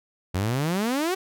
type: exponential sweep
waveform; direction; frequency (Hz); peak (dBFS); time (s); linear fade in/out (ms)
sawtooth; up; 87.3 to 390; -19; 0.34-1.15; 10
effects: none